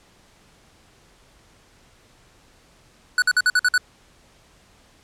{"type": "tone bursts", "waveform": "square", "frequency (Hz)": 1480, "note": "F#6", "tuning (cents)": 0, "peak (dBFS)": -15, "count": 7, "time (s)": [3.18, 3.779], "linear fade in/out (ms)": 2, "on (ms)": 41, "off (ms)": 52, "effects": ["pink hiss -55 dBFS RMS until 5.03 s", "low-pass 9000 Hz 12 dB/octave"]}